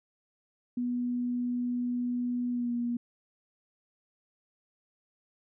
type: tone with pitch glide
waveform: sine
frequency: 244.7 to 239.2 Hz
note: B3 to A#3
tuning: -16 to +45 cents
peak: -28 dBFS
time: 0.77-2.97 s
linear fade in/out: 5 ms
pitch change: -39 cents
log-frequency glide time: 2.51-2.72 s
effects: none